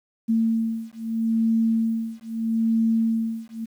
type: beating tone pair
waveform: sine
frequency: 225.3 / 226.08 Hz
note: A3 / A3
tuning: +41 / +47 cents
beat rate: 0.78 Hz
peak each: -23 dBFS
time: 0.28-3.66 s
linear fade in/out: 20 ms
effects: 9-bit